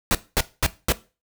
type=noise bursts; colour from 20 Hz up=pink; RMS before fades=-19 dBFS; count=4; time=0.11-0.922 s; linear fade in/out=0 ms; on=38 ms; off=220 ms; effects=noise-tail reverb RT60 0.3 s tail -17 dB re dry